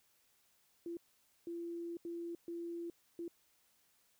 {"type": "tone bursts at uneven times", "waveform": "sine", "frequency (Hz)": 340.3, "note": "F4", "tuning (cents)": -45, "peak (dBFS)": -40, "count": 5, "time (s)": [[0.86, 0.97], [1.47, 1.97], [2.05, 2.35], [2.48, 2.9], [3.19, 3.28]], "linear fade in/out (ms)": 2, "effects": ["white hiss -73 dBFS RMS until 4.19 s"]}